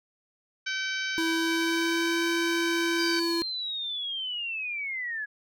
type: harmonic tone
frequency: 768 Hz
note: G5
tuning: 36 cents flat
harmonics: 2 / 3 / 4 / 5 / 6 / 7 / 8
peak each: -31 / -35 / -37 / -39 / -41 / -42 / -43 dBFS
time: 0.66-3.2 s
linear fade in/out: 10 ms
type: tone with pitch glide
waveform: square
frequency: 328 to 337 Hz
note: E4 to E4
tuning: -9 to +38 cents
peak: -27 dBFS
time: 1.18-3.42 s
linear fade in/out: 0 ms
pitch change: +47 cents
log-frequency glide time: 1.29-2.25 s
type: linear sweep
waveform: sine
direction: down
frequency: 4804 to 1661.2 Hz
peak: -30 dBFS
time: 2.98-5.26 s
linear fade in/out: 20 ms
effects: none